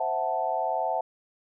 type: chord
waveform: sine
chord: F# half-diminished seventh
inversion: second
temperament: equal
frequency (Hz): 523.3 / 659.3 / 740 / 880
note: C5 / E5 / F#5 / A5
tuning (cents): 0 / 0 / 0 / 0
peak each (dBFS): -34 / -30 / -29 / -30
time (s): 0-1.01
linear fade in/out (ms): 5
effects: none